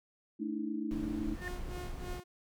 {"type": "chord", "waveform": "sine", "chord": "A suspended fourth", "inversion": "none", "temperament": "equal with one note detuned", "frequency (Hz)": [220, 293.7, 321.5], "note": ["A3", "D4", "E4"], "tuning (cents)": [0, 0, -43], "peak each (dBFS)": -38, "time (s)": [0.39, 1.36], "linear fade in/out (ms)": 20}
{"type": "noise", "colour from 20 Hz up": "brown", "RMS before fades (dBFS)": -41, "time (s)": [0.91, 2.2], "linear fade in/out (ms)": 0}
{"type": "tone with exponential growth", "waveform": "sine", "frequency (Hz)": 1800, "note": "A6", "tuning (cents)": 39, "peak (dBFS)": -34, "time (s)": [1.32, 1.48], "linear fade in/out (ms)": 1, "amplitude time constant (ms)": 34}
{"type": "tone with tremolo", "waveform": "sawtooth", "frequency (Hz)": 358.5, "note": "F4", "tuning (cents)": 45, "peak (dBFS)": -38, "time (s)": [1.41, 2.24], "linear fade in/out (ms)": 10, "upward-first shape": "sine", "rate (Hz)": 3.2, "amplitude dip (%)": 85}
{"effects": []}